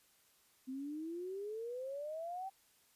sine exponential sweep, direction up, 255.3 to 784 Hz, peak -40 dBFS, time 0.67-2.5 s, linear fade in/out 20 ms, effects white hiss -70 dBFS RMS until 2.95 s + resampled to 32000 Hz

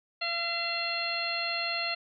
harmonic tone with a mistuned harmonic, 681 Hz, F5, 44 cents flat, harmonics 1 / 2 / 3 / 4 / 5 / 6, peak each -37 / -38 / -37 / -34 / -44 / -33 dBFS, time 0.21-1.95 s, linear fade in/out 10 ms, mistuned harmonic 6, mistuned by +51 cents, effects none

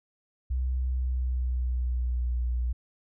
sine tone with pitch glide, 63.7 to 60.65 Hz, C2 to B1, -46 to -31 cents, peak -25 dBFS, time 0.5-2.73 s, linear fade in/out 10 ms, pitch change -85 cents, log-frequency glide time 0.85-2.37 s, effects none

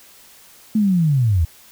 sine linear sweep, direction down, 222 to 75 Hz, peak -13 dBFS, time 0.75-1.45 s, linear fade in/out 5 ms, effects white hiss -47 dBFS RMS until 1.71 s

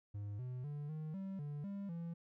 triangle tone with pitch steps, 102.4 / 126 / 146.3 / 155.4 / 193.1 / 146.1 / 199.3 / 168.5 Hz, G#2 / B2 / D3 / D#3 / G3 / D3 / G3 / E3, -24 / +35 / -6 / -2 / -26 / -9 / +29 / +38 cents, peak -39 dBFS, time 0.14-2.14 s, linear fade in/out 10 ms, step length 250 ms, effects none

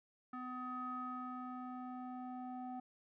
square tone with low-pass filter sweep, 252 Hz, B3, 35 cents sharp, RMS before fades -45 dBFS, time 0.33-2.8 s, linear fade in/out 5 ms, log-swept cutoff 1400 to 890 Hz, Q 8.4, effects none

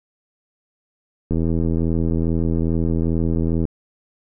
click train, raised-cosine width 3 ms, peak -9 dBFS, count 194, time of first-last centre 1.31-3.652 s, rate 82.4 Hz, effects none

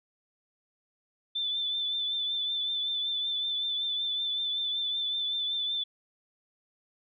sine tone with vibrato, 3522 Hz, A7, 1 cent sharp, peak -28 dBFS, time 1.35-5.84 s, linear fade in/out 10 ms, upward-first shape triangle, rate 5.3 Hz, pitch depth 38 cents each way, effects none

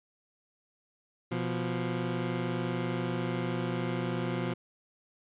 20% pulse tone pair together, 123.14 / 174.61 Hz, B2 / F3, -5 / 0 cents, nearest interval tritone, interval 605 cents, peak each -28 dBFS, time 1.31-4.54 s, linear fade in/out 10 ms, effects resampled to 8000 Hz

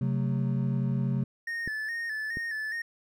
triangle chord, F# diminished, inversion second, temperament just, 133.2 / 185 / 222 Hz, C3 / F#3 / A3, +31 / 0 / +16 cents, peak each -25 / -30 / -31 dBFS, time 0.01-1.24 s, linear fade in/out 5 ms
triangle tone with vibrato, 1794 Hz, A6, 33 cents sharp, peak -29 dBFS, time 1.47-2.82 s, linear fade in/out 5 ms, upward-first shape square, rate 2.4 Hz, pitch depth 53 cents each way
clicks, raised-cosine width 3 ms, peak -24 / -24 dBFS, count 2, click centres 1.676 / 2.371 s
effects none

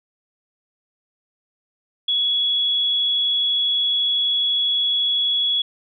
sine tone, 3367 Hz, G#7, 23 cents sharp, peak -17 dBFS, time 2.08-5.62 s, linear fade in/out 5 ms, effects none

